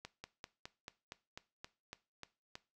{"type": "slowing click train", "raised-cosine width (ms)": 0.2, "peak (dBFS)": -28, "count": 11, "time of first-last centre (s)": [0.05, 2.554], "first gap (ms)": 190, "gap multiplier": 1.06, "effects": ["noise-tail reverb RT60 0.3 s tail -18 dB re dry"]}